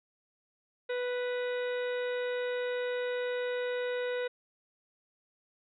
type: harmonic tone with a mistuned harmonic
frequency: 493.9 Hz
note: B4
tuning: in tune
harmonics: 1 / 2 / 3 / 4 / 5 / 6 / 7 / 8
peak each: -31 / -47 / -41 / -44 / -49 / -52 / -57 / -49 dBFS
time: 0.89-4.28 s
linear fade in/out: 10 ms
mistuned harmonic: 8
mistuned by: -72 cents
effects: none